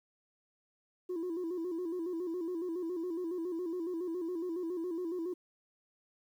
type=tone with vibrato; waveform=sine; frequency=345.6 Hz; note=F4; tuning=18 cents flat; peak=-32 dBFS; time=1.09-5.34 s; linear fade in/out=10 ms; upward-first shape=square; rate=7.2 Hz; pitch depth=85 cents each way; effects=tanh soft clip ceiling -32 dBFS + 11-bit